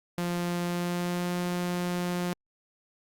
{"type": "tone with pitch glide", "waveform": "sawtooth", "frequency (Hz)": [174.61, 177.15], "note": ["F3", "F3"], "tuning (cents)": [0, 25], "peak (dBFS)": -24, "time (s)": [0.18, 2.33], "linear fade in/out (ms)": 0, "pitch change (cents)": 25, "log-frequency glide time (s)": [0.65, 1.36], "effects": ["Opus 48 kbps"]}